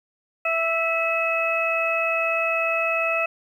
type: harmonic tone with a mistuned harmonic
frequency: 659.3 Hz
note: E5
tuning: in tune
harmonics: 1 / 2 / 3 / 4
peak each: -25 / -27 / -34 / -23 dBFS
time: 0.45-3.26 s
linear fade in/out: 5 ms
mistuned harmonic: 4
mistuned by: -39 cents
effects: 9-bit